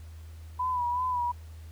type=tone with vibrato; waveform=sine; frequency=987.8 Hz; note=B5; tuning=in tune; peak=-26 dBFS; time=0.59-1.32 s; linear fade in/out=10 ms; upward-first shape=sine; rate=2.7 Hz; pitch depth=49 cents each way; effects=added 80 Hz sine -42 dBFS peak until 1.71 s + pink hiss -59 dBFS RMS until 1.71 s